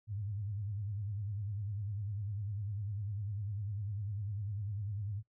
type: tone with vibrato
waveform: sine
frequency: 102.4 Hz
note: G#2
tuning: 24 cents flat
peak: -36 dBFS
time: 0.07-5.23 s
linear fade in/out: 50 ms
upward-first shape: sine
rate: 10 Hz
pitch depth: 120 cents each way
effects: noise-tail reverb RT60 0.1 s tail -18 dB re dry